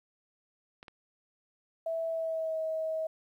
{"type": "clicks", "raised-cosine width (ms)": 0.3, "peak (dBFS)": -31, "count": 2, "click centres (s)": [0.829, 0.882]}
{"type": "tone with pitch glide", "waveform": "sine", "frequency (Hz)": [656, 638.1], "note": ["E5", "D#5"], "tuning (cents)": [-9, 44], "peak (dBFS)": -30, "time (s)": [1.86, 3.07], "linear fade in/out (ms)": 5, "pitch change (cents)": -47, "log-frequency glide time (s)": [2.08, 2.58]}
{"effects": ["11-bit"]}